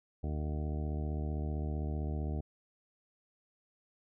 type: harmonic tone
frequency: 75.5 Hz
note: D2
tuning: 48 cents sharp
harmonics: 1 / 2 / 3 / 4 / 5 / 6 / 8 / 9 / 10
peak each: -34 / -40 / -44 / -46 / -48 / -50 / -52 / -53 / -54 dBFS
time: 0.23-2.41 s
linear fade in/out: 10 ms
effects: none